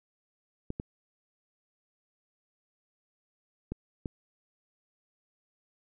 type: clicks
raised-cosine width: 3 ms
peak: -21 dBFS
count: 4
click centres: 0.704 / 0.799 / 3.72 / 4.058 s
effects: none